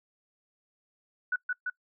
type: tone with echo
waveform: sine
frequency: 1480 Hz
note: F#6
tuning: in tune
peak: -25 dBFS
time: 1.32-1.36 s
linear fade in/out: 5 ms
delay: 170 ms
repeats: 2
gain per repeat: -2 dB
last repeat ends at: 1.7 s
effects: noise-tail reverb RT60 0.1 s tail -23 dB re dry